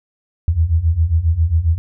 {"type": "beating tone pair", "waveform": "sine", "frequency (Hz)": [77.78, 85.18], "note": ["D#2", "F2"], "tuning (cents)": [0, -43], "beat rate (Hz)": 7.4, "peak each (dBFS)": [-17, -14], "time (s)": [0.48, 1.78], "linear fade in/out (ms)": 0, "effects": []}